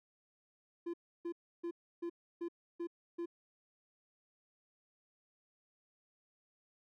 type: tone bursts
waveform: triangle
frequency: 342.3 Hz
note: F4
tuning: 35 cents flat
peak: -35 dBFS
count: 7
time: 0.86-3.259 s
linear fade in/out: 10 ms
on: 77 ms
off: 310 ms
effects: none